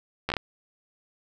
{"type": "slowing click train", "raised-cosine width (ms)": 0.3, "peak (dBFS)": -11, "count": 5, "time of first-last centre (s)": [0.29, 0.367], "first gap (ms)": 12, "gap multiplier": 1.33, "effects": []}